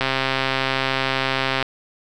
click train, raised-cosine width 0.3 ms, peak -4 dBFS, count 216, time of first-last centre 0.01-1.627 s, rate 133 Hz, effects none

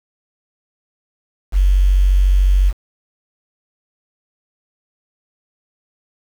sine tone with quantisation, 47 Hz, F#1, 28 cents sharp, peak -9 dBFS, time 1.52-2.73 s, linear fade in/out 50 ms, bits 6, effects none

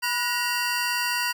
square tone cluster, 981 / 1459 / 1899 / 2756 / 4708 Hz, B5 / F#6 / A#6 / F7 / D8, -12 / -25 / +32 / -24 / +3 cents, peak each -31 dBFS, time 0.02-1.33 s, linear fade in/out 20 ms, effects none

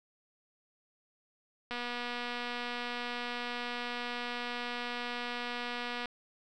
click train, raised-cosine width 0.3 ms, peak -22 dBFS, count 1053, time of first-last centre 1.71-6.057 s, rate 242 Hz, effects none

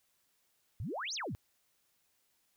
sine exponential two-way sweep, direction up then down, 82.41 to 6790 to 82.41 Hz, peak -36 dBFS, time 0.8-1.35 s, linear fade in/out 0 ms, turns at 1.14 s, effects white hiss -75 dBFS RMS until 2.56 s

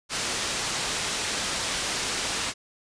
white low-pass noise, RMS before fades -29 dBFS, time 0.09-2.54 s, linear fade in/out 50 ms, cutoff 6800 Hz, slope 12 dB/octave, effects resampled to 22050 Hz

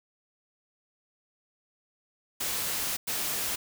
white noise bursts at uneven times, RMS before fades -31 dBFS, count 2, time 2.4-2.97 / 3.07-3.56 s, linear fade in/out 10 ms, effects none

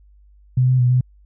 sine tone with pitch steps, 127.1 / 128.3 / 123.7 / 126.4 Hz, C3 / C3 / B2 / B2, -50 / -34 / +3 / +41 cents, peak -12 dBFS, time 0.57-1.01 s, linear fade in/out 5 ms, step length 110 ms, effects added 50 Hz sine -47 dBFS peak until 1.25 s

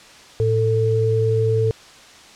sine tone pair together, 111.12 / 444.5 Hz, A2 / A4, +18 / +18 cents, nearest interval 2 octaves, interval 2400 cents, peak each -18 dBFS, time 0.4-1.71 s, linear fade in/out 0 ms, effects white hiss -44 dBFS RMS until 2.35 s + low-pass 6000 Hz 12 dB/octave

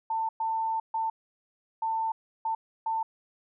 sine tone bursts at uneven times, 894 Hz, A5, 27 cents sharp, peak -26 dBFS, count 6, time 0.1-0.29 / 0.4-0.8 / 0.94-1.1 / 1.82-2.12 / 2.45-2.55 / 2.86-3.03 s, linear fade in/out 5 ms, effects none

